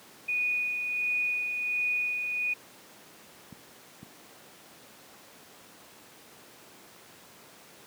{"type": "tone with tremolo", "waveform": "sine", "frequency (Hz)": 2469, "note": "D#7", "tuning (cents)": -14, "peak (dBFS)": -25, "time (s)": [0.28, 2.54], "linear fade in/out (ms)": 10, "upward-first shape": "sine", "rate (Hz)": 1.4, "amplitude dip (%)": 40}
{"type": "clicks", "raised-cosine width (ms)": 5, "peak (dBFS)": -26, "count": 2, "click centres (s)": [3.526, 4.03]}
{"effects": ["pink hiss -52 dBFS RMS until 7.86 s", "high-pass 200 Hz 12 dB/octave"]}